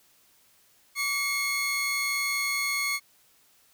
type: tone pair together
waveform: sawtooth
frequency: 1145 / 2169 Hz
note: D6 / C#7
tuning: -44 / -38 cents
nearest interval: major seventh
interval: 1106 cents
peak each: -31 / -23 dBFS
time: 0.95-3 s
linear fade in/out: 50 ms
effects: white hiss -62 dBFS RMS until 3.73 s